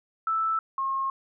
sine tone pair in turn, 1318.5 / 1077.3 Hz, E6 / C#6, 0 / -50 cents, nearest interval minor third, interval 350 cents, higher first, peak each -23 / -25 dBFS, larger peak first, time 0.27-0.59 / 0.78-1.1 s, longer neither, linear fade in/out 2 ms, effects none

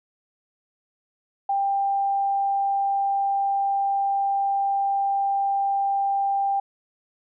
sine tone, 792 Hz, G5, 18 cents sharp, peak -20 dBFS, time 1.49-6.6 s, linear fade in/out 5 ms, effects none

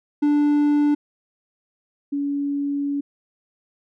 triangle / sine tone pair in turn, 293.3 / 283.8 Hz, D4 / C#4, -2 / +41 cents, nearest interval minor second, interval 57 cents, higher first, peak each -13 / -21 dBFS, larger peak first, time 0.22-0.95 / 2.12-3.01 s, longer second, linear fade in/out 10 ms, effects none

